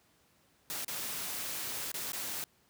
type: noise with dropouts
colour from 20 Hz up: white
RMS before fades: -38 dBFS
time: 0.7-2.44 s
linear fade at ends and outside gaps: 0 ms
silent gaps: 0.846-0.881 / 1.917-1.942 / 2.12-2.132 s
effects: pink hiss -68 dBFS RMS until 2.69 s + high-pass 80 Hz 12 dB/octave